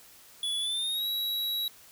square tone with pitch glide, 3417 to 3880 Hz, G#7 to B7, +49 to -31 cents, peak -29 dBFS, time 0.43-1.68 s, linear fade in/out 2 ms, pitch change +220 cents, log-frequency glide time 0.6-1.07 s, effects white hiss -54 dBFS RMS until 1.91 s

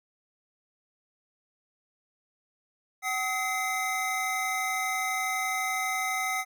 square tone cluster, 758 / 1274 / 2065 Hz, F#5 / D#6 / C7, +42 / +41 / -23 cents, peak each -33 / -35 / -31 dBFS, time 3.02-6.45 s, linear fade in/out 50 ms, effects none

